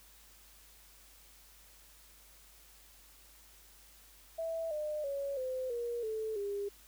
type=tone with pitch steps; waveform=sine; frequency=656 / 605 / 558 / 514.7 / 474.7 / 437.8 / 403.8 Hz; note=E5 / D#5 / C#5 / C5 / A#4 / A4 / G#4; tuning=-9 / -49 / +11 / -29 / +31 / -9 / -49 cents; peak=-34 dBFS; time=4.38-6.69 s; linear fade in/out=10 ms; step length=330 ms; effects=added 50 Hz sine -63 dBFS peak until 6.87 s + white hiss -60 dBFS RMS until 6.87 s